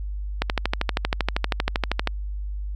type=click train; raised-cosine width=0.3 ms; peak=-5 dBFS; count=22; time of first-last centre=0.42-2.074 s; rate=12.7 Hz; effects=added 50 Hz sine -27 dBFS peak until 2.75 s